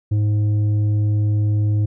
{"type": "tone with tanh clipping", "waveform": "sine", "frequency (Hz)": 104.9, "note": "G#2", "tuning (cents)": 18, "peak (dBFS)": -16, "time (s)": [0.11, 1.86], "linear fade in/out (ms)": 10, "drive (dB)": 6, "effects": []}